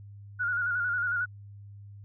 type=tone with vibrato; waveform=sine; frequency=1439 Hz; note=F#6; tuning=49 cents flat; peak=-26 dBFS; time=0.39-1.26 s; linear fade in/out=20 ms; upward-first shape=square; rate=11 Hz; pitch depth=43 cents each way; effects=added 101 Hz sine -44 dBFS peak until 2.04 s